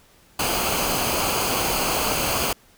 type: noise with comb filter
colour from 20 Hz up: pink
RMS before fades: -23 dBFS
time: 0.39-2.53 s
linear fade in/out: 5 ms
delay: 0.54 ms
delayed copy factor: -0.6
effects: pink hiss -55 dBFS RMS until 2.77 s